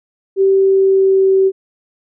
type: tone with pitch glide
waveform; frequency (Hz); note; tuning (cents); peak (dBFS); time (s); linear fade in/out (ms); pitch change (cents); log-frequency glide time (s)
sine; 387.6 to 383.8; G4 to G4; -20 to -37; -8; 0.36-1.52; 50; -17; 0.5-1.33
effects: none